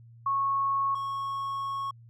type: tone pair in turn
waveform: sine / triangle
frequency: 1100 / 1100 Hz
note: C#6 / C#6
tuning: -14 / -14 cents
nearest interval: unison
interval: 0 cents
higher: neither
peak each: -24 / -28 dBFS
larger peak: first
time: 0.26-0.95 / 0.95-1.91 s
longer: second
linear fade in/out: 5 ms
effects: added 116 Hz sine -49 dBFS peak until 2.09 s